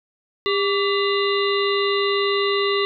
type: harmonic tone with a mistuned harmonic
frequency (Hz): 400.9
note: G4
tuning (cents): +39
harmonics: 1 / 3 / 5 / 7 / 9 / 10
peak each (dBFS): -20 / -25 / -27 / -28 / -30 / -30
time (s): 0.46-2.85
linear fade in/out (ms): 0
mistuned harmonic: 3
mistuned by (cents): -70
effects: none